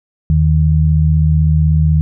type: tone pair together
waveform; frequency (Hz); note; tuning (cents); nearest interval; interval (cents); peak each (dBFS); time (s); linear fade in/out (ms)
sine; 79.51 / 155.56; D#2 / D#3; +38 / 0; octave; 1162; -11 / -11; 0.3-2.01; 0
effects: none